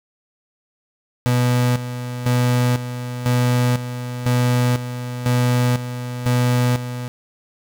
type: tone with tremolo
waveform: 35% pulse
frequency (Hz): 123.47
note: B2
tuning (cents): 0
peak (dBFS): -13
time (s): 1.26-7.08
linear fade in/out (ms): 0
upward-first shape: square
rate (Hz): 1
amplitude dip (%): 70
effects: none